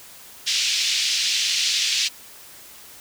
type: band-pass noise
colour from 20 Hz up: white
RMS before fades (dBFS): -22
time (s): 0.46-2.09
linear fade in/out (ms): 20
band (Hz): 2500 to 5700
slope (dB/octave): 24
effects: white hiss -44 dBFS RMS until 3 s